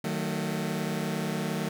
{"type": "chord", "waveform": "sawtooth", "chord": "D# diminished", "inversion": "none", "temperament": "just", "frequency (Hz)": [155.56, 186.68, 224], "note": ["D#3", "F#3", "A3"], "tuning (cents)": [0, 16, 31], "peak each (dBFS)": -29, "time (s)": [0.04, 1.69], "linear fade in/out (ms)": 5, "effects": []}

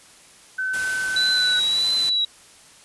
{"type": "tone with pitch glide", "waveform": "sine", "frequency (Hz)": [1523, 1495.1], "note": ["F#6", "F#6"], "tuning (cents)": [50, 18], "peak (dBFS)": -22, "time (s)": [0.58, 1.6], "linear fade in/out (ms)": 10, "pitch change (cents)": -32, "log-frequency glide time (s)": [1.32, 1.42]}
{"type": "noise", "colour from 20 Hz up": "white", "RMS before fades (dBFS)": -32, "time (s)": [0.73, 2.1], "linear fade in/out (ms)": 10}
{"type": "tone with vibrato", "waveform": "sine", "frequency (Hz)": 3951, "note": "B7", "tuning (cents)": 0, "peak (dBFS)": -18, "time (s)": [1.16, 2.25], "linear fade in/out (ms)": 5, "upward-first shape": "triangle", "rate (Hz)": 1.6, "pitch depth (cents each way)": 41}
{"effects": ["white hiss -49 dBFS RMS until 2.84 s", "resampled to 24000 Hz"]}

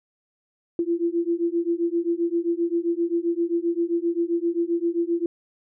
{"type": "beating tone pair", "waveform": "sine", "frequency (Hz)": [336.4, 344], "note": ["E4", "F4"], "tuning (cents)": [35, -26], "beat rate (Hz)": 7.6, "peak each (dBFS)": -24, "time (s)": [0.79, 5.26], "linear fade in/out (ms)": 2, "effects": []}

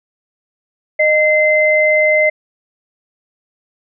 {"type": "tone pair together", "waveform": "sine", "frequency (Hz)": [614.8, 2068], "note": ["D#5", "C7"], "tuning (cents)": [-21, -21], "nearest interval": "octave + major sixth", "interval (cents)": 2100, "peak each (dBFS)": -12, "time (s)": [0.99, 2.3], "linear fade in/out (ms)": 10, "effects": []}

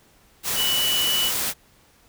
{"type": "tone in noise", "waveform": "sine", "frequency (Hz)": 2960, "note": "F#7", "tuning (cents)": 0, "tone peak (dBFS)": -21, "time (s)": [0.55, 1.32], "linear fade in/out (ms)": 50, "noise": "white", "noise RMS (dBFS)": -25, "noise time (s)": [0.43, 1.54], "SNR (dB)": 1, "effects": ["pink hiss -57 dBFS RMS until 2.08 s"]}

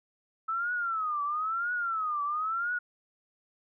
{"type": "tone with vibrato", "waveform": "sine", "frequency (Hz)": 1300, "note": "E6", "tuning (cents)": -24, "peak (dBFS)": -28, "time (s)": [0.48, 2.79], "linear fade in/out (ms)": 10, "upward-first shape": "triangle", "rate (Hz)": 1, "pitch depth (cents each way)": 220, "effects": []}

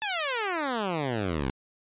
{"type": "exponential sweep", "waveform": "10% pulse", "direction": "down", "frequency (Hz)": [886, 61.4], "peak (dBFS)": -19, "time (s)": [0.02, 1.5], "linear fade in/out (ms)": 0, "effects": ["resampled to 8000 Hz"]}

